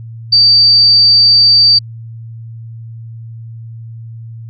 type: tone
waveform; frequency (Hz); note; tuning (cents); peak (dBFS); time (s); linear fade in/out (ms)
sine; 4633; D8; -24; -4; 0.32-1.79; 10
effects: added 114 Hz sine -26 dBFS peak until 4.49 s